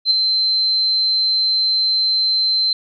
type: tone with ADSR envelope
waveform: sine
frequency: 4100 Hz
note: C8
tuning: 36 cents flat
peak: -9 dBFS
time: 0.05-2.73 s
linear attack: 57 ms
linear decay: 9 ms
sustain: -5 dB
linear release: 3 ms
effects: none